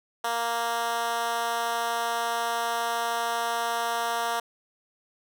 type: tone with high-pass filter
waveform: 10% pulse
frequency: 233.1 Hz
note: A#3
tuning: in tune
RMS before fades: -28 dBFS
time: 0.24-4.4 s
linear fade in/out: 5 ms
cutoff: 710 Hz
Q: 1.3
effects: none